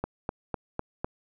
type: click train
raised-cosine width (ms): 1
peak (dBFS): -15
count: 5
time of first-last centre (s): 0.04-1.045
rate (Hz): 3.98
effects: none